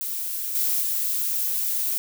violet noise with level steps, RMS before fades -29 / -23 / -25 dBFS, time 0.01-1.98 s, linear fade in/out 0 ms, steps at 0.55 / 0.81 s, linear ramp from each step 2 ms, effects none

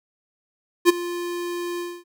square tone with ADSR envelope, 349.2 Hz, F4, in tune, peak -9 dBFS, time 0.85-2.04 s, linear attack 42 ms, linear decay 16 ms, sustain -18 dB, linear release 250 ms, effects none

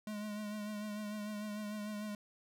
square tone with vibrato, 210 Hz, G#3, 19 cents sharp, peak -40 dBFS, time 0.07-2.15 s, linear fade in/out 2 ms, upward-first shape triangle, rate 6.7 Hz, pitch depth 39 cents each way, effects none

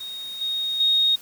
sine tone with level steps, 3729 Hz, A#7, in tune, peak -31 / -23 / -16 dBFS, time 0-1.16 s, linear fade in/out 10 ms, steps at 0.41 / 0.8 s, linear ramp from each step 5 ms, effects white hiss -46 dBFS RMS until 1.21 s

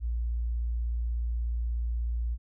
sine tone, 58.27 Hz, A#1, in tune, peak -27 dBFS, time 0-2.38 s, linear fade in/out 50 ms, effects none

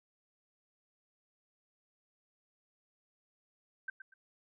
sine tone with echo, 1552 Hz, G6, 18 cents flat, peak -35 dBFS, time 3.88-3.9 s, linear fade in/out 5 ms, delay 120 ms, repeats 2, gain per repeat -11 dB, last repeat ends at 4.14 s, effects none

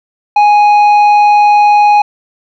sine tone with tanh clipping, 830.6 Hz, G#5, in tune, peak -5 dBFS, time 0.36-2.02 s, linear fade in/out 5 ms, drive 7 dB, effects none

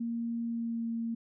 sine tone with pitch glide, 232.7 to 229.8 Hz, A#3 to A#3, -3 to -25 cents, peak -31 dBFS, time 0-1.15 s, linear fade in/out 10 ms, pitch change -22 cents, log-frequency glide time 0.44-0.88 s, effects none

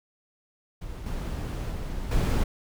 brown noise with level steps, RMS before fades -37 / -31 / -33 / -23 dBFS, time 0.81-2.44 s, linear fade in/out 10 ms, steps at 1.06 / 1.71 / 2.11 s, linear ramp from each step 5 ms, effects none

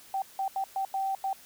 sine tone bursts at uneven times, 776 Hz, G5, 18 cents flat, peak -27 dBFS, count 6, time 0.14-0.22 / 0.39-0.48 / 0.56-0.64 / 0.76-0.85 / 0.94-1.15 / 1.24-1.33 s, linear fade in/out 2 ms, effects white hiss -53 dBFS RMS until 1.45 s

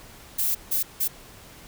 violet noise bursts at uneven times, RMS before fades -24 dBFS, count 3, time 0.38-0.55 / 0.71-0.83 / 1-1.08 s, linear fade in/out 10 ms, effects pink hiss -47 dBFS RMS until 1.67 s

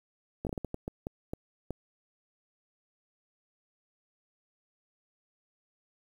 slowing click train, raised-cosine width 2 ms, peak -21 dBFS, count 11, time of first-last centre 0.45-1.707 s, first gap 18 ms, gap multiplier 1.4, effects 9-bit

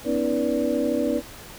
sine tone cluster, 247.7 / 280.7 / 318.2 / 485.6 / 580 Hz, B3 / C#4 / D#4 / B4 / D5, +5 / +22 / +39 / -29 / -22 cents, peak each -27 dBFS, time 0.04-1.22 s, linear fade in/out 50 ms, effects pink hiss -42 dBFS RMS until 1.58 s

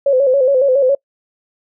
sine tone with vibrato, 534 Hz, C5, 35 cents sharp, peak -9 dBFS, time 0.06-0.95 s, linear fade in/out 5 ms, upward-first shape square, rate 7.2 Hz, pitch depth 75 cents each way, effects noise-tail reverb RT60 0.1 s tail -25 dB re dry

